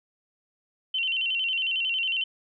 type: tone with vibrato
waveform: sine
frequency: 2900 Hz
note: F#7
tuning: 35 cents flat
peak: -24 dBFS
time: 0.94-2.24 s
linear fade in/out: 5 ms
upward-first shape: square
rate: 11 Hz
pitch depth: 95 cents each way
effects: none